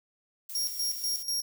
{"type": "noise", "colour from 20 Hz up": "violet", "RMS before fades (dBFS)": -40, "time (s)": [0.49, 1.23], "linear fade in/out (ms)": 5}
{"type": "tone with tremolo", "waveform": "sawtooth", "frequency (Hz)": 5588, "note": "F8", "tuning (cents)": 0, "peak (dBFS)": -25, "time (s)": [0.55, 1.42], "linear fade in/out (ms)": 2, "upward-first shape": "square", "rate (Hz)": 4.1, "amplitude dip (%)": 70}
{"effects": []}